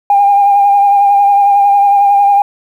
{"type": "tone with vibrato", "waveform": "sine", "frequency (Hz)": 805, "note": "G5", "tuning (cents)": 46, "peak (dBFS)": -4, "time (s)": [0.1, 2.42], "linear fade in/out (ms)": 2, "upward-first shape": "triangle", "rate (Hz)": 11, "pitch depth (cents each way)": 31, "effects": ["tanh soft clip ceiling 0 dBFS", "7-bit"]}